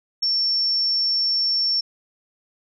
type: tone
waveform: sine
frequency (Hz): 5440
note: F8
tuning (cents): -46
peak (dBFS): -18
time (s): 0.22-1.81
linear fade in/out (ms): 10
effects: none